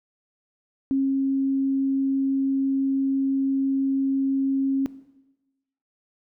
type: tone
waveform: sine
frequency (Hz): 270.6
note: C#4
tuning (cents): -42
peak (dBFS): -19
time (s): 0.91-4.86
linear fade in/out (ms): 0
effects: noise-tail reverb RT60 1.0 s tail -17 dB re dry